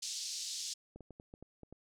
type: band-pass noise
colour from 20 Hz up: pink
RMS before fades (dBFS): -41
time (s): 0.02-0.74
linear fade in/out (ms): 10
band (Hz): 4200 to 7300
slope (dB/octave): 24
type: clicks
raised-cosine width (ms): 2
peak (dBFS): -37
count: 8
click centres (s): 0.96 / 1.007 / 1.107 / 1.199 / 1.339 / 1.426 / 1.633 / 1.726
effects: none